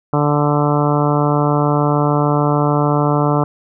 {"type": "harmonic tone", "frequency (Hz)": 146.83, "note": "D3", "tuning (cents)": 0, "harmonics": [1, 2, 3, 4, 5, 6, 7, 8, 9], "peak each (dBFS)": [-16, -19, -21, -22, -23, -24, -24, -25, -26], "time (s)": [0.13, 3.44], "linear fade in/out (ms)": 2, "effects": []}